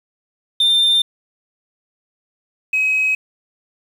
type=tone pair in turn; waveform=sine; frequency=3596 / 2543 Hz; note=A7 / D#7; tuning=+37 / +37 cents; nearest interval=tritone; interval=600 cents; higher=first; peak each=-9 / -13 dBFS; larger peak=first; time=0.6-1.02 / 2.73-3.15 s; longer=neither; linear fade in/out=5 ms; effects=tanh soft clip ceiling -10 dBFS + 7-bit